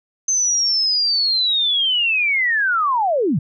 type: linear sweep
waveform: sine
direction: down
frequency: 6260 to 118.5 Hz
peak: -15 dBFS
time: 0.28-3.39 s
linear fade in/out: 5 ms
effects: none